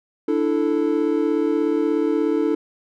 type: chord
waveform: triangle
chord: D suspended second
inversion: none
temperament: just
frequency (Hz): 293.7 / 330.4 / 440.5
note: D4 / E4 / A4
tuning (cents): 0 / +4 / +2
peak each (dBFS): -20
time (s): 0.28-2.55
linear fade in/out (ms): 5
effects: none